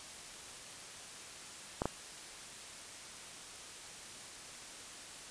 clicks, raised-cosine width 1 ms, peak -18 dBFS, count 2, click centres 1.819 / 1.856 s, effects white hiss -49 dBFS RMS until 5.3 s + resampled to 22050 Hz

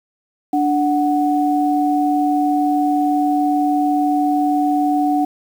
sine tone pair together, 293.7 / 740.1 Hz, D4 / F#5, 0 / 0 cents, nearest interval octave + major third, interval 1600 cents, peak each -16 / -17 dBFS, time 0.53-5.25 s, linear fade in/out 5 ms, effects 7-bit

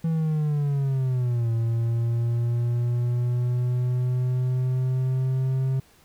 triangle linear two-way sweep, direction down then up, 164.81 to 114.5 to 132.7 Hz, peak -19 dBFS, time 0.04-5.8 s, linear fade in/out 5 ms, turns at 1.51 s, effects pink hiss -57 dBFS RMS until 6.04 s

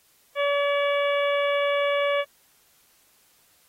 harmonic tone, 570 Hz, C#5, 48 cents sharp, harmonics 1 / 2 / 3 / 4 / 5 / 6, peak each -22 / -29 / -33 / -30 / -36 / -37 dBFS, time 0.35-2.25 s, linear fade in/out 50 ms, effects white hiss -61 dBFS RMS until 3.68 s + AAC 48 kbps

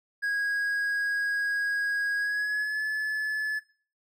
triangle tone with pitch glide, 1647 to 1723.9 Hz, G#6 to A6, -15 to -36 cents, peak -24 dBFS, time 0.22-3.6 s, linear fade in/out 20 ms, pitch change +79 cents, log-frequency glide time 2.16-2.82 s, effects noise-tail reverb RT60 0.4 s tail -17 dB re dry

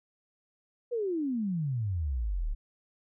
sine exponential sweep, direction down, 499.3 to 33.37 Hz, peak -28 dBFS, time 0.91-2.55 s, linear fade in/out 20 ms, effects none

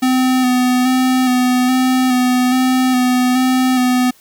square tone with vibrato, 253.8 Hz, B3, 47 cents sharp, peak -12 dBFS, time 0.02-4.11 s, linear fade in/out 10 ms, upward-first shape square, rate 1.2 Hz, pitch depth 20 cents each way, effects white hiss -49 dBFS RMS until 4.2 s

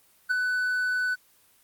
triangle tone with ADSR envelope, 1496 Hz, F#6, 19 cents sharp, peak -17 dBFS, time 0.29-1.16 s, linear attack 24 ms, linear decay 4 ms, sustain -5 dB, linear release 29 ms, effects white hiss -61 dBFS RMS until 1.63 s + Opus 24 kbps

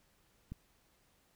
click, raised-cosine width 5 ms, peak -30 dBFS, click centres 0.52 s, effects pink hiss -71 dBFS RMS until 1.35 s

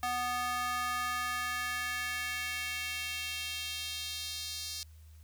square tone with high-pass filter sweep, 246.4 Hz, B3, 4 cents flat, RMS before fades -36 dBFS, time 0.03-4.83 s, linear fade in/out 0 ms, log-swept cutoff 890 to 4600 Hz, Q 2.2, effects added 78 Hz sine -51 dBFS peak until 5.23 s + white hiss -67 dBFS RMS until 5.23 s

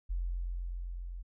sine tone with level ramp, 43.89 Hz, F1, 9 cents sharp, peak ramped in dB -30 to -39 dBFS, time 0.09-1.23 s, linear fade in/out 20 ms, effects none

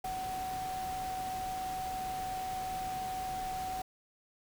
sine tone in noise, 750 Hz, F#5, 23 cents sharp, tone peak -35 dBFS, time 0.04-3.82 s, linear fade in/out 5 ms, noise pink, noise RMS -45 dBFS, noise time 0.04-3.82 s, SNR +7 dB, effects none

